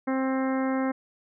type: harmonic tone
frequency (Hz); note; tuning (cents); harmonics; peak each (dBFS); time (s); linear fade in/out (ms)
264; C4; +16; 1 / 2 / 3 / 4 / 5 / 6 / 7 / 8; -25 / -31 / -35 / -37 / -39 / -41 / -42 / -43; 0.07-0.92; 10
effects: none